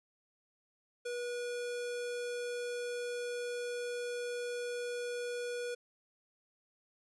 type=tone; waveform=square; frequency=484.7 Hz; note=B4; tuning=32 cents flat; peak=-37 dBFS; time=1.05-5.75 s; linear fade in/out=10 ms; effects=resampled to 24000 Hz + 12-bit